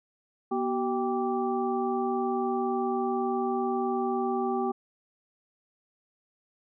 sine tone cluster, 242.5 / 380.6 / 788 / 1166 Hz, B3 / F#4 / G5 / D6, -31 / +49 / +9 / -13 cents, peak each -31 / -29 / -31 / -36 dBFS, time 0.51-4.72 s, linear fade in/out 10 ms, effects none

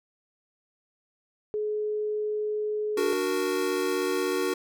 sine tone, 423.7 Hz, G#4, 35 cents sharp, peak -26 dBFS, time 1.54-3.13 s, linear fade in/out 0 ms
square chord, D augmented, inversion none, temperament equal, 293.7 / 370 / 466.2 Hz, D4 / F#4 / A#4, 0 / 0 / 0 cents, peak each -33 / -28 / -31 dBFS, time 2.97-4.54 s, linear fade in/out 5 ms
effects none

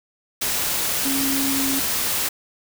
sine tone in noise, 272.7 Hz, C#4, 28 cents flat, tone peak -23 dBFS, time 1.05-1.8 s, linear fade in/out 10 ms, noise white, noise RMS -23 dBFS, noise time 0.41-2.29 s, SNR -3 dB, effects none

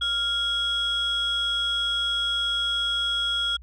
sine tone pair together, 1396.9 / 3319 Hz, F6 / G#7, 0 / -2 cents, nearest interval octave + minor third, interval 1498 cents, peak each -27 / -22 dBFS, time 0.01-3.57 s, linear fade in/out 10 ms, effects tanh soft clip ceiling -19 dBFS + added 60 Hz sine -42 dBFS peak until 3.62 s

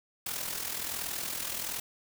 white noise with amplitude modulation, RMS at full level -33 dBFS, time 0.26-1.8 s, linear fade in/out 5 ms, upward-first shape sine, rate 41.3 Hz, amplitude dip 60%, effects none

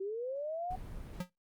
sine linear sweep, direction up, 374.7 to 752 Hz, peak -35 dBFS, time 0-0.76 s, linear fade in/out 10 ms
brown noise, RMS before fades -44 dBFS, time 0.7-1.21 s, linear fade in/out 10 ms
square tone with exponential decay, 180.1 Hz, F#3, 46 cents flat, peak -32 dBFS, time 1.2-1.3 s, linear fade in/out 5 ms, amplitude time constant 21 ms
effects noise-tail reverb RT60 0.2 s tail -24 dB re dry + Opus 48 kbps

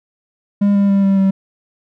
triangle tone with pitch steps, 202.2 / 199.88 / 197.58 / 195.31 / 193.07 Hz, G#3 / G3 / G3 / G3 / G3, -46 / +34 / +14 / -6 / -26 cents, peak -8 dBFS, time 0.61-1.31 s, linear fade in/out 10 ms, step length 140 ms, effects none

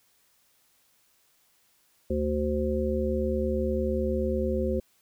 harmonic tone, 74.5 Hz, D2, 25 cents sharp, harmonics 1 / 3 / 5 / 7, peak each -30 / -30 / -30 / -30 dBFS, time 2.1-4.8 s, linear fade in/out 5 ms, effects white hiss -66 dBFS RMS until 5.01 s

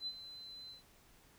sine tone with ADSR envelope, 4048 Hz, B7, 42 cents sharp, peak -36 dBFS, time 0-0.83 s, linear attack 66 ms, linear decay 58 ms, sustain -12 dB, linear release 130 ms, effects pink hiss -65 dBFS RMS until 1.38 s

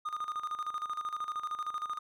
triangle tone with tremolo, 1225 Hz, D#6, 27 cents flat, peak -30 dBFS, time 0.05-1.99 s, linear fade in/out 10 ms, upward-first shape square, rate 13 Hz, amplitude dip 70%, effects none

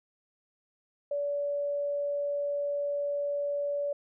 sine tone, 574 Hz, D5, 40 cents flat, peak -28 dBFS, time 1.11-3.93 s, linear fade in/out 5 ms, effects none

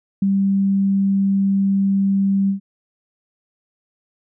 sine tone with ADSR envelope, 196 Hz, G3, in tune, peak -12 dBFS, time 0.22-2.6 s, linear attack 5 ms, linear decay 11 ms, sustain -2 dB, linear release 110 ms, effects none

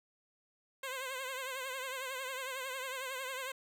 10% pulse tone with vibrato, 523.3 Hz, C5, in tune, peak -30 dBFS, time 0.83-3.52 s, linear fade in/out 5 ms, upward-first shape triangle, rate 11 Hz, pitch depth 86 cents each way, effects none

